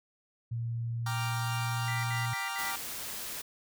sine tone with pitch glide, 116.54 to 118.78 Hz, A#2 to A#2, 0 to +33 cents, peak -31 dBFS, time 0.51-2.34 s, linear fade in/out 10 ms, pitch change +33 cents, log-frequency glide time 0.9-1.72 s
sawtooth chord, G minor seventh, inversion none, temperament equal, 784 / 932.3 / 1174.7 / 1396.9 Hz, G5 / Bb5 / D6 / F6, 0 / 0 / 0 / 0 cents, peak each -36 dBFS, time 1.06-2.76 s, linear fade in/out 5 ms
sine tone bursts, 1975.5 Hz, B6, in tune, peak -36 dBFS, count 4, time 1.88-2.708 s, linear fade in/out 0 ms, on 150 ms, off 76 ms
white noise, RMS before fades -39 dBFS, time 2.58-3.42 s, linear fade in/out 10 ms
effects none

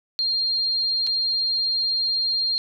sine tone with dropouts, 4204 Hz, C8, 7 cents sharp, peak -20 dBFS, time 0.19-2.58 s, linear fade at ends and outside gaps 0 ms, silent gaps 1.067-1.072 s, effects none

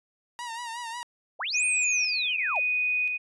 sawtooth tone with vibrato, 940 Hz, A#5, 14 cents sharp, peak -30 dBFS, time 0.39-1.03 s, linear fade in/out 0 ms, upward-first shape sine, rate 5.5 Hz, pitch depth 68 cents each way
sine linear two-way sweep, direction up then down, 420 to 8870 to 479.7 Hz, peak -28 dBFS, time 1.39-2.6 s, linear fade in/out 20 ms, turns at 1.65 s
sine tone with tremolo, 2486 Hz, D#7, 2 cents flat, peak -23 dBFS, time 1.53-3.18 s, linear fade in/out 20 ms, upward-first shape square, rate 0.97 Hz, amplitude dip 35%
effects resampled to 24000 Hz

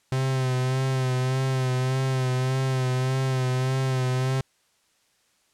45% pulse tone with vibrato, 130 Hz, C3, 11 cents flat, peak -22 dBFS, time 0.12-4.41 s, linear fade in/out 2 ms, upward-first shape sine, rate 1.7 Hz, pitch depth 35 cents each way, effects white hiss -66 dBFS RMS until 5.53 s + low-pass 9000 Hz 12 dB/octave

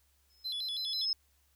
sine tone with exponential growth, 5170 Hz, E8, 34 cents flat, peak -27 dBFS, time 0.3-1.13 s, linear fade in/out 2 ms, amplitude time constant 180 ms
triangle tone with vibrato, 3729 Hz, A#7, in tune, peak -33 dBFS, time 0.44-1.06 s, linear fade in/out 20 ms, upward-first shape square, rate 6.1 Hz, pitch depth 150 cents each way
effects added 69 Hz sine -70 dBFS peak until 1.55 s + white hiss -72 dBFS RMS until 1.55 s

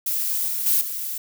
violet noise with level steps, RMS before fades -24 / -26 / -19 / -29 dBFS, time 0.06-1.18 s, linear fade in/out 5 ms, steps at 0.48 / 0.66 / 0.81 s, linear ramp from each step 2 ms, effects none

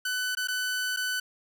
sawtooth tone with dropouts, 1500 Hz, F#6, 23 cents sharp, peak -24 dBFS, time 0.05-1.2 s, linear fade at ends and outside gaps 5 ms, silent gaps 0.351-0.37 / 0.474-0.483 / 0.964-0.97 s, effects none

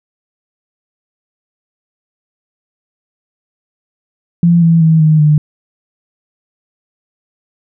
sine tone with pitch steps, 171.1 / 165.75 / 160.57 / 155.55 / 150.68 Hz, F3 / E3 / E3 / D#3 / D3, -35 / +10 / -45 / 0 / +45 cents, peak -5 dBFS, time 4.43-5.38 s, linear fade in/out 2 ms, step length 190 ms, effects none

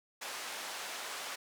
pink band-pass noise, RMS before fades -42 dBFS, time 0.21-1.36 s, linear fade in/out 10 ms, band 720 to 9400 Hz, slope 12 dB/octave, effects none

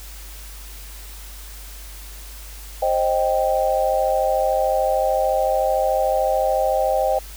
sine chord, C minor, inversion none, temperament equal with one note detuned, 528.7 / 622.3 / 784 Hz, C5 / Eb5 / G5, +18 / 0 / 0 cents, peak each -21 dBFS, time 2.82-7.19 s, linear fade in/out 5 ms, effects added 50 Hz sine -36 dBFS peak until 7.36 s + white hiss -41 dBFS RMS until 7.36 s

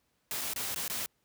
white noise with dropouts, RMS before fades -35 dBFS, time 0.31-1.06 s, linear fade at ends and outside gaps 0 ms, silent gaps 0.411-0.415 / 0.535-0.561 / 0.745-0.76 / 0.879-0.899 s, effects pink hiss -75 dBFS RMS until 1.24 s + high-pass 60 Hz 12 dB/octave

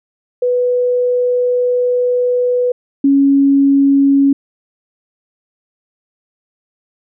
sine tone pair in turn, 493.9 / 277.2 Hz, B4 / C#4, 0 / 0 cents, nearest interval minor seventh, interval 1000 cents, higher first, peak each -11 / -7 dBFS, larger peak second, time 0.42-2.72 / 3.04-4.33 s, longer first, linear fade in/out 5 ms, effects none

